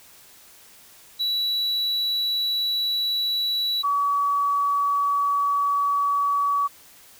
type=tone pair in turn; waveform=triangle / sine; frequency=3928 / 1137.2 Hz; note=B7 / C#6; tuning=-10 / +44 cents; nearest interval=octave + major sixth; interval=2146 cents; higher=first; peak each=-20 / -19 dBFS; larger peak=second; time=1.19-3.83 / 3.83-6.68 s; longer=second; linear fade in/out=20 ms; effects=white hiss -50 dBFS RMS until 7.19 s